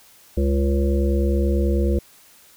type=harmonic tone; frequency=69.3 Hz; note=C#2; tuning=in tune; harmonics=1 / 3 / 5 / 7 / 8; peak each=-18 / -25 / -25 / -28 / -31 dBFS; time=0.37-1.99 s; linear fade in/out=5 ms; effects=white hiss -51 dBFS RMS until 2.56 s